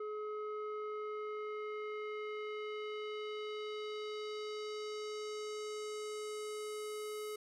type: tone with low-pass filter sweep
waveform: square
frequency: 424.5 Hz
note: G#4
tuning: 38 cents sharp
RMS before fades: -42 dBFS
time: 0-7.36 s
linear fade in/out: 5 ms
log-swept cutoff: 1100 to 12000 Hz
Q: 1.8
effects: none